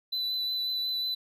triangle tone with vibrato, 3996 Hz, B7, 20 cents sharp, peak -27 dBFS, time 0.12-1.15 s, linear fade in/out 10 ms, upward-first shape triangle, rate 5.5 Hz, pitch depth 18 cents each way, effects none

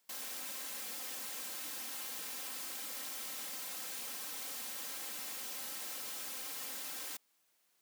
white noise with comb filter, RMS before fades -43 dBFS, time 0.09-7.17 s, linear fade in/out 5 ms, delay 3.8 ms, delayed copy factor +0.7, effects white hiss -75 dBFS RMS until 7.81 s + high-pass 200 Hz 12 dB/octave

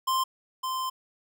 square tone pair in turn, 1046.5 / 1038.7 Hz, C6 / C6, 0 / -13 cents, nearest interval unison, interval 13 cents, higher first, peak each -24 / -29 dBFS, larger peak first, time 0.07-0.24 / 0.63-0.9 s, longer second, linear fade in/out 10 ms, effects none

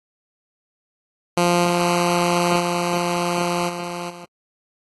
10% pulse tone with level steps, 174.61 Hz, F3, in tune, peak -7 / -9 / -12 / -19 / -28 dBFS, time 1.37-4.25 s, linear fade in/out 5 ms, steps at 1.64 / 2.59 / 3.68 / 4.09 s, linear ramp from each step 20 ms, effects AAC 32 kbps

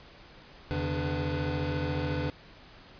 square tone cluster, 83.4 / 136.4 / 150.6 / 293.8 / 499.2 Hz, E2 / C#3 / D3 / D4 / B4, +21 / -28 / +44 / +1 / +19 cents, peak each -35 / -36 / -37 / -36 / -37 dBFS, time 0.71-2.3 s, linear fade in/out 0 ms, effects pink hiss -52 dBFS RMS until 2.99 s + resampled to 11025 Hz

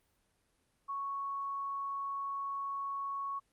sine tone, 1108.7 Hz, C#6, in tune, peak -35 dBFS, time 0.88-3.4 s, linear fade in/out 20 ms, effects pink hiss -75 dBFS RMS until 3.52 s + Opus 32 kbps

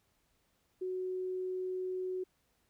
sine tone, 370 Hz, F#4, in tune, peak -34 dBFS, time 0.81-2.24 s, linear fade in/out 10 ms, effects pink hiss -75 dBFS RMS until 2.69 s

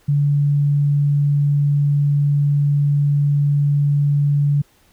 sine tone, 144 Hz, D3, 34 cents flat, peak -13 dBFS, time 0.08-4.62 s, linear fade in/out 10 ms, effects pink hiss -56 dBFS RMS until 4.92 s

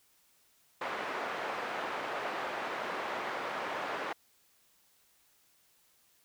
pink band-pass noise, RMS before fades -37 dBFS, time 0.81-4.13 s, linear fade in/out 5 ms, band 550 to 1800 Hz, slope 12 dB/octave, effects white hiss -68 dBFS RMS until 6.24 s

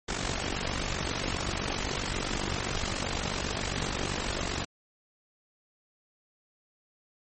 pink noise with amplitude modulation, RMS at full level -28 dBFS, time 0.08-4.65 s, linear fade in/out 10 ms, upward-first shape sine, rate 47.6 Hz, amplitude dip 75%, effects MP3 32 kbps

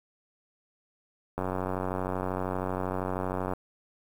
click train, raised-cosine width 1 ms, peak -17 dBFS, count 201, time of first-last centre 1.38-3.535 s, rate 92.8 Hz, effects 8-bit

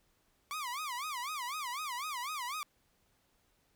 sawtooth tone with vibrato, 1100 Hz, C#6, 14 cents flat, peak -33 dBFS, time 0.51-2.63 s, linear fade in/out 0 ms, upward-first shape sine, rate 4 Hz, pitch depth 240 cents each way, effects pink hiss -73 dBFS RMS until 3.75 s

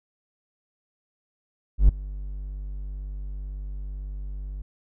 triangle tone with ADSR envelope, 49 Hz, G1, in tune, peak -7 dBFS, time 1.78-4.62 s, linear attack 110 ms, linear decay 5 ms, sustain -22 dB, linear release 3 ms, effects none

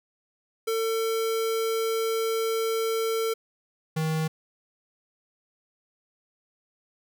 square tone pair in turn, 450 / 158.18 Hz, A4 / D#3, +39 / +29 cents, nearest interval octave + tritone, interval 1810 cents, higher first, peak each -25 dBFS, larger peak neither, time 0.67-3.34 / 3.96-4.28 s, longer first, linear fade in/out 10 ms, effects none

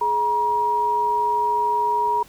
sine tone pair together, 422.6 / 953.4 Hz, G#4 / A#5, +30 / +39 cents, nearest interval octave + major second, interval 1409 cents, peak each -28 / -18 dBFS, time 0.01-2.23 s, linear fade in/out 5 ms, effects pink hiss -49 dBFS RMS until 2.28 s

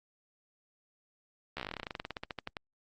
slowing click train, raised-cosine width 0.3 ms, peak -21 dBFS, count 25, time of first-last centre 1.57-2.568 s, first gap 13 ms, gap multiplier 1.09, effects Opus 48 kbps

